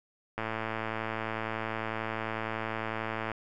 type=click train; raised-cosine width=0.5 ms; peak=-18 dBFS; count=327; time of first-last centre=0.38-3.317 s; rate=111 Hz; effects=none